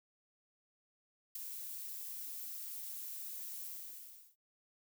violet noise with ADSR envelope, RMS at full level -39 dBFS, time 1.35-4.36 s, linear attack 5 ms, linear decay 10 ms, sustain -6 dB, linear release 720 ms, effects noise-tail reverb RT60 0.1 s tail -21 dB re dry

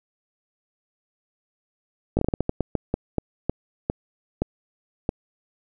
slowing click train, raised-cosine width 2 ms, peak -8 dBFS, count 16, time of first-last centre 2.17-5.091 s, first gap 19 ms, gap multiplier 1.29, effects none

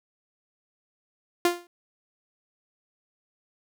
sawtooth tone with exponential decay, 349.2 Hz, F4, in tune, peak -13 dBFS, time 1.45-1.67 s, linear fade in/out 2 ms, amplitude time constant 46 ms, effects none

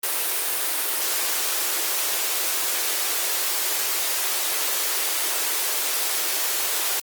white high-pass noise, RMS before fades -24 dBFS, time 0.03-7 s, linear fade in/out 5 ms, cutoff 320 Hz, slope 48 dB/octave, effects Opus 32 kbps

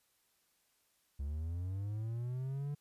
triangle linear sweep, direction up, 68 to 146.83 Hz, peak -34 dBFS, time 1.19-2.75 s, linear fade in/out 10 ms, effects white hiss -75 dBFS RMS until 2.8 s + resampled to 32000 Hz

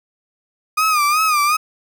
35% pulse tone with vibrato, 1225 Hz, D#6, 27 cents flat, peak -12 dBFS, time 0.77-1.57 s, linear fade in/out 10 ms, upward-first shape sine, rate 2.7 Hz, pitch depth 91 cents each way, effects none

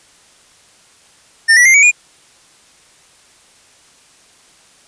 square tone with pitch steps, 1807 / 1947.9 / 2100 / 2264 / 2440 Hz, A6 / B6 / C7 / C#7 / D#7, +46 / -24 / +6 / +36 / -34 cents, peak -6 dBFS, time 1.48-1.915 s, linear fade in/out 20 ms, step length 87 ms, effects white hiss -48 dBFS RMS until 4.87 s + resampled to 22050 Hz

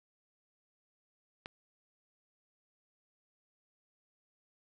click, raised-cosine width 0.3 ms, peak -25 dBFS, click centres 1.459 s, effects none

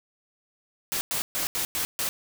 white noise bursts at uneven times, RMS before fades -28 dBFS, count 6, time 0.92-1.01 / 1.11-1.22 / 1.35-1.47 / 1.55-1.65 / 1.75-1.85 / 1.99-2.09 s, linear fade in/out 0 ms, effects none

